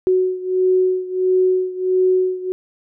sine beating tone pair, 370 / 371.5 Hz, F#4 / F#4, 0 / +7 cents, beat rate 1.5 Hz, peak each -16 / -19 dBFS, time 0.07-2.52 s, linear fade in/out 0 ms, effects none

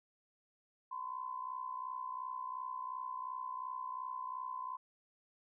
sine tone with amplitude modulation, 1021 Hz, C6, 43 cents flat, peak -36 dBFS, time 0.91-4.77 s, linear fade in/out 10 ms, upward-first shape sine, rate 62.8 Hz, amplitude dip 75%, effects none

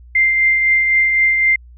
sine tone with tremolo, 2093 Hz, C7, in tune, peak -9 dBFS, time 0.15-1.56 s, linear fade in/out 5 ms, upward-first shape triangle, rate 3.9 Hz, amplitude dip 40%, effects added 60 Hz sine -38 dBFS peak until 1.77 s

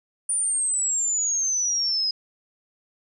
sine exponential sweep, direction down, 9430 to 5010 Hz, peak -21 dBFS, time 0.29-2.11 s, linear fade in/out 5 ms, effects none

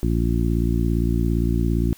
harmonic tone, 57.5 Hz, A#1, 23 cents flat, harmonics 1 / 2 / 3 / 4 / 5 / 6, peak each -21 / -24 / -26 / -27 / -28 / -29 dBFS, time 0.03-1.93 s, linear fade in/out 0 ms, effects white hiss -50 dBFS RMS until 1.97 s

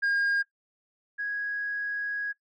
sine tone pair in turn, 1621 / 1657 Hz, G#6 / G#6, -42 / -4 cents, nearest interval unison, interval 38 cents, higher second, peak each -20 / -28 dBFS, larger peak first, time 0.02-0.43 / 1.18-2.33 s, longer second, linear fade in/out 20 ms, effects noise-tail reverb RT60 0.1 s tail -18 dB re dry + tanh soft clip ceiling -22 dBFS

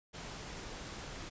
pink noise, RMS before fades -45 dBFS, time 0.13-1.3 s, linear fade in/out 20 ms, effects resampled to 16000 Hz

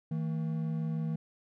triangle tone pair together, 160 / 226.3 Hz, D#3 / A3, +49 / +49 cents, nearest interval tritone, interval 600 cents, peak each -29 / -36 dBFS, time 0.11-1.16 s, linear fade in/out 5 ms, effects none

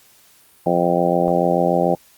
harmonic tone, 86.9 Hz, F2, 8 cents flat, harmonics 2 / 3 / 4 / 5 / 6 / 7 / 8 / 9, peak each -22 / -26 / -23 / -26 / -21 / -21 / -25 / -22 dBFS, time 0.66-1.95 s, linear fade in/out 5 ms, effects white hiss -52 dBFS RMS until 2.17 s + Opus 48 kbps

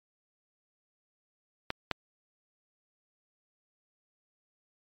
clicks, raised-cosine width 0.3 ms, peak -14 / -12 dBFS, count 2, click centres 1.704 / 1.913 s, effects MP3 96 kbps

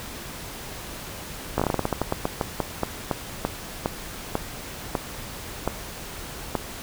slowing click train, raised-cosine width 1 ms, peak -8 dBFS, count 23, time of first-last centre 1.58-6.553 s, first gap 16 ms, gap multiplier 1.21, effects pink hiss -37 dBFS RMS until 6.82 s

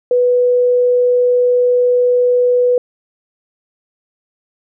sine tone, 493 Hz, B4, 3 cents flat, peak -9 dBFS, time 0.11-2.78 s, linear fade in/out 2 ms, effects none

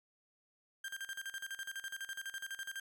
35% pulse tone with tremolo, 1588 Hz, G6, 22 cents sharp, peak -38 dBFS, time 0.84-2.8 s, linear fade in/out 5 ms, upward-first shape square, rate 12 Hz, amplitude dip 80%, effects none

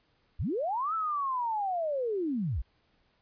sine linear two-way sweep, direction up then down, 41.2 to 1335 to 41.2 Hz, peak -28 dBFS, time 0.39-2.62 s, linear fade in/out 10 ms, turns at 0.94 s, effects pink hiss -70 dBFS RMS until 3.21 s + resampled to 11025 Hz

